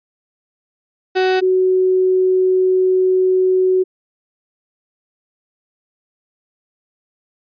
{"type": "tone pair in turn", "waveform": ["35% pulse", "sine"], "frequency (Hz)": [373.6, 372.2], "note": ["F#4", "F#4"], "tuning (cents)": [17, 10], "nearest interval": "unison", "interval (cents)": 7, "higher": "first", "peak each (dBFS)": [-11, -11], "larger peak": "neither", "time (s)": [[1.15, 1.41], [1.41, 3.84]], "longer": "second", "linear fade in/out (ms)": 20, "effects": ["resampled to 11025 Hz"]}